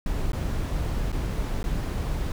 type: noise with dropouts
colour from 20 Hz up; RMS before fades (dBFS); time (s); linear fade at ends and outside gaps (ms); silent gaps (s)
brown; -27; 0.06-2.32; 2; 0.32-0.331 / 1.119-1.126 / 1.63-1.64
effects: none